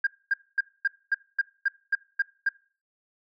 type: tone bursts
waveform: sine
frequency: 1607 Hz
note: G6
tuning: 43 cents sharp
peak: -19 dBFS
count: 10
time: 0.04-2.49 s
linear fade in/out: 5 ms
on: 29 ms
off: 240 ms
effects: noise-tail reverb RT60 0.4 s tail -22 dB re dry + tanh soft clip ceiling -16 dBFS